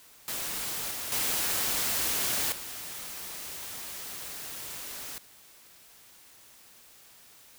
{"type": "noise with level steps", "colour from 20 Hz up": "white", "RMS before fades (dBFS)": [-34, -36, -29, -40], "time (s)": [0.28, 5.18], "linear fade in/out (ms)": 0, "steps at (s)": [0.91, 1.12, 2.52], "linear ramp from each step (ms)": 2, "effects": ["white hiss -55 dBFS RMS until 7.58 s"]}